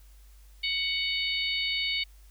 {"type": "harmonic tone", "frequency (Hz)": 743, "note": "F#5", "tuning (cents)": 7, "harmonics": [3, 4, 5, 6], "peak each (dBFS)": [-31, -32, -33, -34], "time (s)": [0.63, 2.04], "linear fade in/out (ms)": 10, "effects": ["added 50 Hz sine -50 dBFS peak until 2.3 s", "white hiss -63 dBFS RMS until 2.3 s"]}